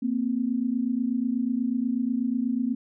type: tone pair together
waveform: sine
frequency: 232 / 260.2 Hz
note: A#3 / C4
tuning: -8 / -9 cents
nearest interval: major second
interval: 199 cents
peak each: -26 / -26 dBFS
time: 0.02-2.75 s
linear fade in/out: 10 ms
effects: none